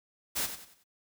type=noise with echo; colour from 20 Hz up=white; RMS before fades=-31 dBFS; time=0.35-0.47 s; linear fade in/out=20 ms; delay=93 ms; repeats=4; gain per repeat=-9 dB; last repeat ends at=0.842 s; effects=none